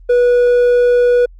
sine tone with hard clipping, 487.6 Hz, B4, 22 cents flat, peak -9 dBFS, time 0.09-1.26 s, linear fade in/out 10 ms, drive 3 dB, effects added 42 Hz sine -36 dBFS peak until 1.39 s + Opus 32 kbps

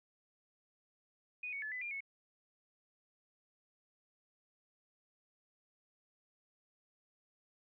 sine tone with pitch steps, 2477 / 2227 / 1726 / 2004 / 2402 / 2199 Hz, D#7 / C#7 / A6 / B6 / D7 / C#7, -8 / +7 / -34 / +25 / +38 / -14 cents, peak -39 dBFS, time 1.43-2.006 s, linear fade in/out 5 ms, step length 96 ms, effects none

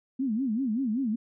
sine tone with vibrato, 241.1 Hz, B3, 41 cents flat, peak -25 dBFS, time 0.19-1.16 s, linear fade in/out 10 ms, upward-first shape sine, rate 5.2 Hz, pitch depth 240 cents each way, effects none

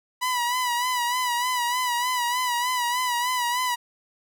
sawtooth tone with vibrato, 983 Hz, B5, 8 cents flat, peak -19 dBFS, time 0.21-3.76 s, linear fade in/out 20 ms, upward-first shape sine, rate 3.3 Hz, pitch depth 56 cents each way, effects none

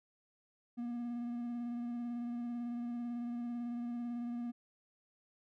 triangle tone with vibrato, 238.9 Hz, A#3, 43 cents sharp, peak -35 dBFS, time 0.77-4.52 s, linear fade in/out 20 ms, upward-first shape square, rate 18 Hz, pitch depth 16 cents each way, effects none

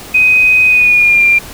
sine tone with pitch glide, 2508 to 2385 Hz, D#7 to D7, +13 to +26 cents, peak -5 dBFS, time 0.14-1.39 s, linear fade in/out 10 ms, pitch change -87 cents, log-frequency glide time 0.67-1.24 s, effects pink hiss -30 dBFS RMS until 1.53 s

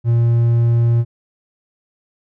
triangle tone, 117.4 Hz, A#2, 13 cents sharp, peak -9 dBFS, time 0.04-1.05 s, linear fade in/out 50 ms, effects none

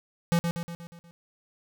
square tone with echo, 170.3 Hz, F3, 43 cents flat, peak -21 dBFS, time 0.32-0.39 s, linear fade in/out 0 ms, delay 120 ms, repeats 6, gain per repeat -5 dB, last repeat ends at 1.11 s, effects none

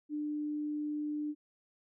sine tone, 298.5 Hz, D4, 28 cents sharp, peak -33 dBFS, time 0.09-1.35 s, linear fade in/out 50 ms, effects none

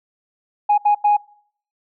sine tone bursts at uneven times, 829 Hz, G#5, 3 cents flat, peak -10 dBFS, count 3, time 0.69-0.78 / 0.85-0.95 / 1.04-1.17 s, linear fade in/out 10 ms, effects noise-tail reverb RT60 0.6 s tail -24 dB re dry + tanh soft clip ceiling -8 dBFS

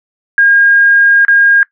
sine tone with dropouts, 1620 Hz, G#6, 43 cents flat, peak -4 dBFS, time 0.38-1.63 s, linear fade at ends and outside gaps 1 ms, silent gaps 1.25-1.282 s, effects noise-tail reverb RT60 0.1 s tail -21 dB re dry

